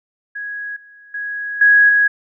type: tone with level steps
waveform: sine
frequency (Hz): 1661.2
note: G#6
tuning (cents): 0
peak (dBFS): -24 / -41 / -22 / -7 / -10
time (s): 0.35-2.08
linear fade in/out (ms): 10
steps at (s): 0.76 / 1.14 / 1.61 / 1.89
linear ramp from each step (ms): 5
effects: none